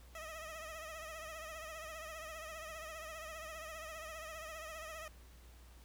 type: tone with vibrato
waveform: 15% pulse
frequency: 635 Hz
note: D#5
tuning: 35 cents sharp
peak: -39 dBFS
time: 0.15-5.08 s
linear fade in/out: 2 ms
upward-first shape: triangle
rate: 15 Hz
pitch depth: 81 cents each way
effects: added 60 Hz sine -56 dBFS peak until 5.84 s + pink hiss -64 dBFS RMS until 5.84 s